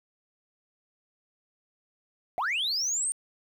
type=linear sweep; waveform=sine; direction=up; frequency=632 to 8870 Hz; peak=-24 dBFS; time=2.38-3.12 s; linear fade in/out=0 ms; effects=tanh soft clip ceiling -24 dBFS + 10-bit